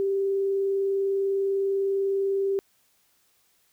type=tone with vibrato; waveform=sine; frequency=392 Hz; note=G4; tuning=in tune; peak=-22 dBFS; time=0-2.59 s; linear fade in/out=0 ms; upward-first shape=square; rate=20 Hz; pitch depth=12 cents each way; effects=white hiss -66 dBFS RMS until 3.72 s